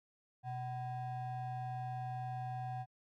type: ring-modulated tone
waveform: triangle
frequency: 438.8 Hz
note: A4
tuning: 5 cents flat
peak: -33 dBFS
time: 0.43-2.86 s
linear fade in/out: 50 ms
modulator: 314 Hz
effects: MP3 96 kbps